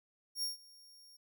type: tone with ADSR envelope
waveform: sawtooth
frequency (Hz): 5550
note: F8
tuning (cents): -12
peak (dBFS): -30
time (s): 0.35-1.17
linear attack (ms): 78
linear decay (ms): 140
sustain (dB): -24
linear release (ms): 10
effects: none